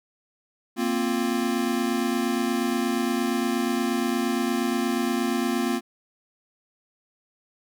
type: chord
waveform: square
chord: Bb suspended second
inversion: none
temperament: equal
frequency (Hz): 233.1 / 261.6 / 349.2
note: Bb3 / C4 / F4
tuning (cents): 0 / 0 / 0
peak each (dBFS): -27 / -28 / -29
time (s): 0.76-5.81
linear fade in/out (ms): 50
effects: none